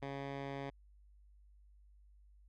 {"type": "tone with low-pass filter", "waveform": "10% pulse", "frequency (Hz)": 138.59, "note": "C#3", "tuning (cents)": 0, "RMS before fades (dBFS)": -43, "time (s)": [0.02, 0.7], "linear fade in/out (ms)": 5, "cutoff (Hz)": 2800, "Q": 0.84, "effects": ["added 50 Hz sine -60 dBFS peak until 2.48 s"]}